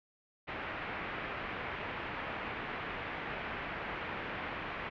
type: low-pass noise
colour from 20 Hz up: white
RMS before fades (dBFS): -40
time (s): 0.47-4.9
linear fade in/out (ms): 20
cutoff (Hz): 2400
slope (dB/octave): 24
effects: low-pass 4000 Hz 12 dB/octave